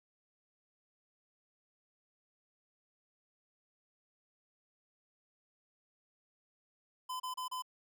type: tone bursts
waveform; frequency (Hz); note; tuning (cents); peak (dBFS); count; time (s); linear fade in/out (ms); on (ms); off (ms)
square; 1016; B5; +49; -38; 4; 7.09-7.623; 10; 110; 31
effects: none